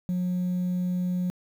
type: tone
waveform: sine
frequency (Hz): 180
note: F#3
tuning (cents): -47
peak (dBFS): -22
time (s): 0.09-1.3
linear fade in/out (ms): 0
effects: tanh soft clip ceiling -23 dBFS + 9-bit